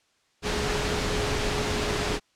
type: tone in noise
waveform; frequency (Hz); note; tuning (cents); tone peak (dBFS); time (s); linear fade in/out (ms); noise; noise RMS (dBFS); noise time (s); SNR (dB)
sine; 419.2; G#4; +16; -32; 0.42-2.2; 50; pink; -27; 0.42-2.2; -8
effects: white hiss -67 dBFS RMS until 2.35 s + low-pass 6000 Hz 12 dB/octave